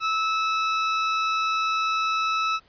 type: tone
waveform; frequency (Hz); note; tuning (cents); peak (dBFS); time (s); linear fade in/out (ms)
sawtooth; 1305; E6; -18; -18; 0-2.6; 50
effects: pink hiss -59 dBFS RMS until 2.68 s + resampled to 11025 Hz